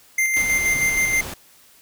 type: tone with tremolo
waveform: square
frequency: 2093 Hz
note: C7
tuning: in tune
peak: -17 dBFS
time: 0.18-1.21 s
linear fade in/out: 5 ms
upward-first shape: square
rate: 6.3 Hz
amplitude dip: 35%
type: noise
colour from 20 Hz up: pink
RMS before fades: -32 dBFS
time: 0.36-1.34 s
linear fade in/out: 5 ms
effects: white hiss -52 dBFS RMS until 1.81 s